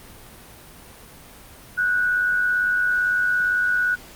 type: tone pair together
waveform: sine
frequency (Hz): 1470.3 / 1568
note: F#6 / G6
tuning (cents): -11 / 0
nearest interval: minor second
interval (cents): 111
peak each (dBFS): -18 / -29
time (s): 1.77-3.96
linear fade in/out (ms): 20
effects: pink hiss -44 dBFS RMS until 4.15 s + Opus 32 kbps